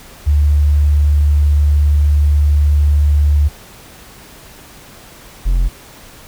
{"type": "tone pair in turn", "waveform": ["sine", "triangle"], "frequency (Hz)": [73.42, 43.66], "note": ["D2", "F1"], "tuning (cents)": [0, 0], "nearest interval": "major sixth", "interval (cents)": 900, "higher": "first", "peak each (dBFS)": -8, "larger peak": "neither", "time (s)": [[0.26, 3.49], [5.45, 5.69]], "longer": "first", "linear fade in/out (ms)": 20, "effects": ["pink hiss -39 dBFS RMS until 6.27 s"]}